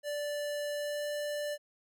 square tone with pitch glide, 585 to 588.7 Hz, D5 to D5, -7 to +4 cents, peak -34 dBFS, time 0.03-1.58 s, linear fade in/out 50 ms, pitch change +11 cents, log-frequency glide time 0.72-1.07 s, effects none

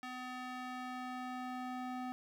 square tone with band-pass filter sweep, 252.7 Hz, B3, 40 cents sharp, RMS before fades -43 dBFS, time 0.03-2.12 s, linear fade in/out 0 ms, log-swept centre 1700 to 740 Hz, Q 0.78, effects 11-bit

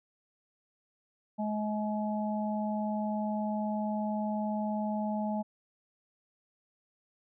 harmonic tone, 212.1 Hz, G#3, 37 cents sharp, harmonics 1 / 3 / 4, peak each -31 / -37 / -37 dBFS, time 1.38-5.43 s, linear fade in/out 20 ms, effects none

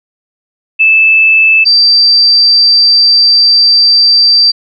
sine tone pair in turn, 2627 / 4681 Hz, E7 / D8, -7 / -7 cents, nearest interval minor seventh, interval 1000 cents, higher second, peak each -3 dBFS, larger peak neither, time 0.79-1.65 / 1.65-4.52 s, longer second, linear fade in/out 20 ms, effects none

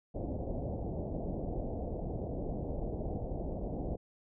pink low-pass noise, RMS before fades -37 dBFS, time 0.14-3.97 s, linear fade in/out 20 ms, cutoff 720 Hz, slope 48 dB/octave, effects none

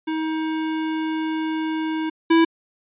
square tone pair in turn, 316.5 / 329.1 Hz, D#4 / E4, +30 / -3 cents, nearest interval minor second, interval 67 cents, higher second, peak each -23 / -13 dBFS, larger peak second, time 0.07-2.1 / 2.3-2.45 s, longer first, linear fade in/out 10 ms, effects resampled to 8000 Hz

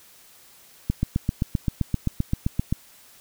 click train, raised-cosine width 5 ms, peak -9 dBFS, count 15, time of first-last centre 0.9-2.725 s, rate 7.67 Hz, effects white hiss -52 dBFS RMS until 3.2 s

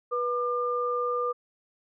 sine tone pair together, 488.5 / 1200.7 Hz, B4 / D6, -19 / +38 cents, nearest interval octave + major third, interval 1557 cents, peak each -28 dBFS, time 0.11-1.33 s, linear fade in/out 20 ms, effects none

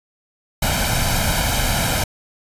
pink noise with comb filter, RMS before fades -19 dBFS, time 0.62-2.04 s, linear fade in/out 5 ms, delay 1.3 ms, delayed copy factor +0.7, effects resampled to 32000 Hz

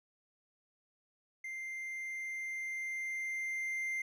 triangle tone with level ramp, 2093 Hz, C7, in tune, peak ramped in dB -38 to -32 dBFS, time 1.44-4.02 s, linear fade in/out 5 ms, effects none

